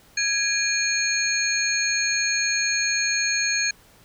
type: tone cluster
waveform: sine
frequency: 1659 / 2419 / 4303 / 6510 Hz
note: G#6 / D#7 / C8 / G#8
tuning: -2 / -49 / +48 / -36 cents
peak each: -26 dBFS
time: 0.17-3.71 s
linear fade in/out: 5 ms
effects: pink hiss -54 dBFS RMS until 4.04 s